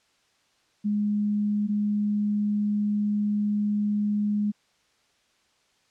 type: tone pair in turn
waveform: sine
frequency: 207.7 / 207.7 Hz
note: G#3 / G#3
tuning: 0 / 0 cents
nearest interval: unison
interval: 0 cents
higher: neither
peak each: -22 dBFS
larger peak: neither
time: 0.84-1.68 / 1.68-4.52 s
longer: second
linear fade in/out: 20 ms
effects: white hiss -66 dBFS RMS until 5.9 s + low-pass 6000 Hz 12 dB/octave